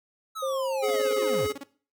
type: linear sweep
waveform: square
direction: down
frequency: 1324 to 65.41 Hz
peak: -33 dBFS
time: 0.35-1.48 s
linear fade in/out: 20 ms
type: tone with pitch glide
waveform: sine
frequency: 533 to 525.4 Hz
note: C5 to C5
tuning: +32 to +7 cents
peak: -26 dBFS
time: 0.42-1.45 s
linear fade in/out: 10 ms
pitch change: -25 cents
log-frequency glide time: 1.08-1.31 s
type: tone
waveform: square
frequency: 422.6 Hz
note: G#4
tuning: 30 cents sharp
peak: -26 dBFS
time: 0.82-1.53 s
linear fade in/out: 20 ms
type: tone bursts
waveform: sawtooth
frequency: 279.4 Hz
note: C#4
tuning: 14 cents sharp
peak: -32 dBFS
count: 14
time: 0.88-1.636 s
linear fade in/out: 5 ms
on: 28 ms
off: 28 ms
effects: noise-tail reverb RT60 0.4 s tail -18 dB re dry

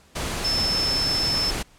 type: tone in noise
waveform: sine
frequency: 5274 Hz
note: E8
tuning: in tune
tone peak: -21 dBFS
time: 0.44-1.51 s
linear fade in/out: 10 ms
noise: pink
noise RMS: -28 dBFS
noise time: 0.15-1.63 s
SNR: +4 dB
effects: pink hiss -55 dBFS RMS until 1.78 s + low-pass 10000 Hz 12 dB/octave

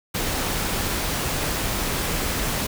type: noise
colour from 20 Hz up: pink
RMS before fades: -25 dBFS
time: 0.14-2.67 s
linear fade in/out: 10 ms
effects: none

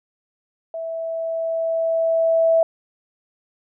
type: tone with level ramp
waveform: sine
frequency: 656 Hz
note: E5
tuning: 9 cents flat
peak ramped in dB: -26 to -12 dBFS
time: 0.74-2.63 s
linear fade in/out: 2 ms
effects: none

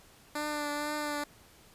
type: tone with vibrato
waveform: 10% pulse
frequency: 296.1 Hz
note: D4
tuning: 14 cents sharp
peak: -24 dBFS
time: 0.35-1.24 s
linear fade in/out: 5 ms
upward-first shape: triangle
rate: 2.1 Hz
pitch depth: 27 cents each way
effects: pink hiss -58 dBFS RMS until 1.74 s + resampled to 32000 Hz

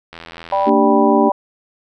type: click train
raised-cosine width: 0.3 ms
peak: -17 dBFS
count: 48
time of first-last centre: 0.13-0.692 s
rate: 83.6 Hz
type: harmonic tone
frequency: 196 Hz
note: G3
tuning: in tune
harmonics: 3 / 4 / 5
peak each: -18 / -18 / -18 dBFS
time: 0.52-1.32 s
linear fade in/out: 5 ms
type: chord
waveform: sine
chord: G minor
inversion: first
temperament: equal with one note detuned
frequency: 228.4 / 293.7 / 392 Hz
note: Bb3 / D4 / G4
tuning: -35 / 0 / 0 cents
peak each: -16 dBFS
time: 0.66-1.3 s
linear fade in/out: 20 ms
effects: none

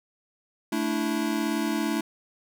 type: chord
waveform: square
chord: A suspended fourth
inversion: none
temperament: equal with one note detuned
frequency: 220 / 292 / 329.6 Hz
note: A3 / D4 / E4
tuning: 0 / -10 / 0 cents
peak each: -30 dBFS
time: 0.72-2.01 s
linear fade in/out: 5 ms
effects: none

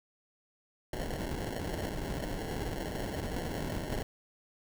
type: noise with sample-and-hold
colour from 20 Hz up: pink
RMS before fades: -36 dBFS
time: 0.93-4.03 s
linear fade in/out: 2 ms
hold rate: 1225 Hz
effects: none

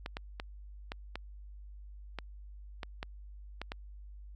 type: clicks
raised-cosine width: 0.3 ms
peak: -22 dBFS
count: 10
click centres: 0.061 / 0.169 / 0.399 / 0.919 / 1.156 / 2.187 / 2.832 / 3.029 / 3.616 / 3.719 s
effects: added 50 Hz sine -46 dBFS peak until 4.35 s

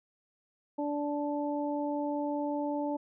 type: harmonic tone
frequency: 291.6 Hz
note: D4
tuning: 12 cents flat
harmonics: 1 / 2 / 3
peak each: -32 / -35 / -37 dBFS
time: 0.78-2.97 s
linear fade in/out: 10 ms
effects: none

